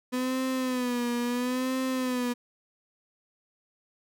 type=tone with vibrato; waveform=35% pulse; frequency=250 Hz; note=B3; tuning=21 cents sharp; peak=-25 dBFS; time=0.12-2.34 s; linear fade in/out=20 ms; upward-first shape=sine; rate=0.74 Hz; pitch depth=73 cents each way; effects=none